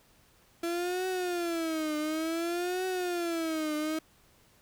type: tone with vibrato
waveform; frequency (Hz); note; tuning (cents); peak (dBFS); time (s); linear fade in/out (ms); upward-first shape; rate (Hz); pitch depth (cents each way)
35% pulse; 336; E4; +33; -28; 0.63-3.99; 5; triangle; 0.56; 190
effects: pink hiss -63 dBFS RMS until 4.61 s